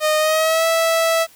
sawtooth tone with pitch glide, 616 to 656.4 Hz, D#5 to E5, -17 to -8 cents, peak -11 dBFS, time 0-1.27 s, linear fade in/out 50 ms, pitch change +109 cents, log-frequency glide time 0.18-0.66 s, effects white hiss -49 dBFS RMS until 1.35 s

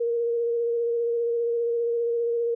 sine tone with vibrato, 468.8 Hz, A#4, 10 cents sharp, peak -22 dBFS, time 0-2.55 s, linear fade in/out 10 ms, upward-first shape square, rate 15 Hz, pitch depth 14 cents each way, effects none

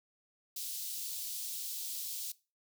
white high-pass noise, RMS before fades -40 dBFS, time 0.56-2.32 s, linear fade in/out 5 ms, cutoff 3500 Hz, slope 24 dB/octave, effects noise-tail reverb RT60 0.3 s tail -20 dB re dry

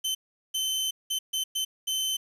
sawtooth tone bursts at uneven times, 3069 Hz, G7, 37 cents flat, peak -23 dBFS, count 6, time 0.04-0.15 / 0.54-0.91 / 1.1-1.19 / 1.33-1.44 / 1.55-1.65 / 1.87-2.17 s, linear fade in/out 10 ms, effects resampled to 32000 Hz + 9-bit

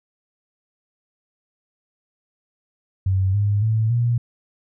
sine tone with pitch steps, 95.1 / 102.52 / 110.51 / 119.13 Hz, F#2 / G#2 / A2 / A#2, +48 / -22 / +8 / +38 cents, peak -16 dBFS, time 3.06-4.18 s, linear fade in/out 5 ms, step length 280 ms, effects none

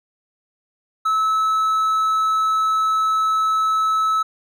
triangle tone, 1300 Hz, E6, 24 cents flat, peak -14 dBFS, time 1.05-4.23 s, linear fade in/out 10 ms, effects none

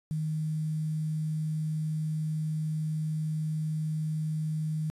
sine tone with quantisation, 155.56 Hz, D#3, in tune, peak -28 dBFS, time 0.11-4.9 s, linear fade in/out 0 ms, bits 9, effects resampled to 32000 Hz

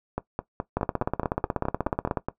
two click trains, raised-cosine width 1 ms, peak -13 / -10 dBFS, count 11 / 24, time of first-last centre 0.18-2.285 / 0.77-2.172 s, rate 4.75 / 16.4 Hz, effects noise-tail reverb RT60 0.1 s tail -17 dB re dry

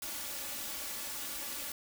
white noise with comb filter, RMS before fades -40 dBFS, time 0.02-1.72 s, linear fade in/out 2 ms, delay 3.5 ms, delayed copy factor +0.7, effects none

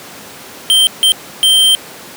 square tone bursts at uneven times, 3136 Hz, G7, in tune, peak -7 dBFS, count 3, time 0.7-0.87 / 1.03-1.12 / 1.43-1.75 s, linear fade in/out 0 ms, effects pink hiss -32 dBFS RMS until 2.16 s + high-pass 200 Hz 12 dB/octave

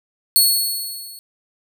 15% pulse tone with level ramp, 4374 Hz, C#8, 24 cents flat, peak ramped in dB -3 to -30 dBFS, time 0.36-1.19 s, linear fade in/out 0 ms, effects none

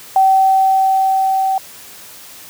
sine tone with level ramp, 768 Hz, G5, 36 cents flat, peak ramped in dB -7 to -13 dBFS, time 0.16-1.58 s, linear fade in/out 2 ms, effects white hiss -37 dBFS RMS until 2.49 s + high-pass 60 Hz 12 dB/octave

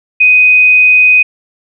sine tone, 2500 Hz, D#7, 8 cents sharp, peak -3 dBFS, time 0.2-1.23 s, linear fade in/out 10 ms, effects none

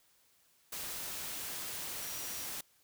sine tone in noise, 5750 Hz, F8, 50 cents sharp, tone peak -48 dBFS, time 2.02-2.46 s, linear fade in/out 5 ms, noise white, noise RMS -41 dBFS, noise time 0.72-2.61 s, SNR -10 dB, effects white hiss -69 dBFS RMS until 2.83 s

